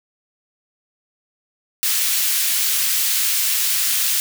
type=high-pass noise; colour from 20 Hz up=white; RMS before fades=-19 dBFS; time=1.83-4.2 s; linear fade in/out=0 ms; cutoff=2100 Hz; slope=12 dB/octave; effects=none